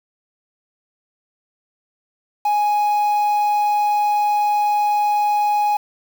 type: tone with quantisation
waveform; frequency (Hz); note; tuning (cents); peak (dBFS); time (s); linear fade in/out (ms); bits
triangle; 832; G#5; +3; -13; 2.45-5.77; 5; 6
effects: none